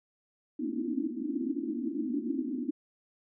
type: band-pass noise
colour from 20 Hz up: white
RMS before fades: -33 dBFS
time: 0.59-2.71 s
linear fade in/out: 10 ms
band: 230 to 330 Hz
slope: 96 dB/octave
effects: none